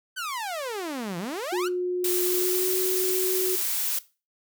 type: exponential two-way sweep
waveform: sawtooth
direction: down then up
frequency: 1568 to 164.6 to 1568 Hz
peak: -26 dBFS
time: 0.16-1.69 s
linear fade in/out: 20 ms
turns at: 1.18 s
type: tone with pitch glide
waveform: sine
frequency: 360 to 371.4 Hz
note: F#4 to F#4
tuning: -47 to +7 cents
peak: -24 dBFS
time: 1.52-3.56 s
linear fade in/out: 10 ms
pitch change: +54 cents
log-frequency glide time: 2.26-2.79 s
type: noise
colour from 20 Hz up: blue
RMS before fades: -27 dBFS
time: 2.04-3.99 s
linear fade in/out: 5 ms
effects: noise-tail reverb RT60 0.3 s tail -18 dB re dry